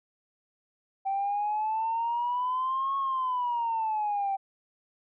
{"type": "exponential two-way sweep", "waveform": "sine", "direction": "up then down", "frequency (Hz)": [774, 1100, 774], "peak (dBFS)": -25, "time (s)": [1.05, 4.37], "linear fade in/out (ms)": 20, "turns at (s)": 2.97, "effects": ["tanh soft clip ceiling -22 dBFS"]}